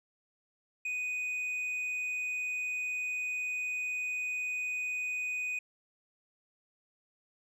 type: tone with tanh clipping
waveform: sine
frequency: 2489 Hz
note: D#7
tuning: in tune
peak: -33 dBFS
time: 0.85-5.59 s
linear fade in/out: 5 ms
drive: 4 dB
effects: none